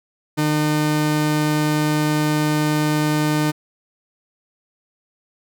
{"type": "tone pair together", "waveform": "45% pulse", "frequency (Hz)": [151.6, 303.2], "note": ["D#3", "D#4"], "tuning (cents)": [-45, -45], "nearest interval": "octave", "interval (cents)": 1200, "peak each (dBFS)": -20, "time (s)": [0.37, 3.52], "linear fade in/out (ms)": 20, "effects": []}